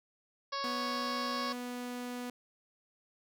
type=harmonic tone; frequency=554.4 Hz; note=C#5; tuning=in tune; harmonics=1 / 2 / 3 / 4 / 5 / 6 / 7 / 8 / 9 / 10; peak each=-43 / -36 / -45 / -49 / -51 / -49 / -48 / -45 / -45 / -47 dBFS; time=0.52-1.53 s; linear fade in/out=10 ms
type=tone; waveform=sawtooth; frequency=246 Hz; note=B3; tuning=7 cents flat; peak=-34 dBFS; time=0.64-2.3 s; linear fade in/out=2 ms
effects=none